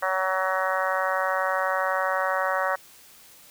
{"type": "harmonic tone", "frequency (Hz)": 188, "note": "F#3", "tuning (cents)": 28, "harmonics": [3, 4, 5, 6, 7, 8, 9, 10], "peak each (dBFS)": [-28, -31, -32, -29, -32, -31, -36, -32], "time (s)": [0.02, 2.76], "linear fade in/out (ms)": 10, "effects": ["white hiss -51 dBFS RMS until 3.5 s"]}